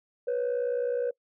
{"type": "tone pair together", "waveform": "sine", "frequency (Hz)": [488.7, 548.5], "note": ["B4", "C#5"], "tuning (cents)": [-18, -18], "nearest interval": "major second", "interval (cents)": 200, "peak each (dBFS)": [-25, -29], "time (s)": [0.27, 1.11], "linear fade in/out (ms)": 10, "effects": ["noise-tail reverb RT60 0.1 s tail -24 dB re dry", "tanh soft clip ceiling -23 dBFS"]}